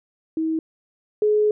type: tone pair in turn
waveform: sine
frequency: 320 / 422.8 Hz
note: D#4 / G#4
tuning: +49 / +31 cents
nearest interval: perfect fourth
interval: 482 cents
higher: second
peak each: -20 / -15 dBFS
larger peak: second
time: 0.37-0.59 / 1.22-1.51 s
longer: second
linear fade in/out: 2 ms
effects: none